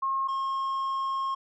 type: tone pair in turn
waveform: sine / triangle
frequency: 1077 / 1077 Hz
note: C6 / C6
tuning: +50 / +50 cents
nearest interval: unison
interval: 0 cents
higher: neither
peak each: -25 dBFS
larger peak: neither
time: 0.02-0.28 / 0.28-1.35 s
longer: second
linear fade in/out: 10 ms
effects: resampled to 16000 Hz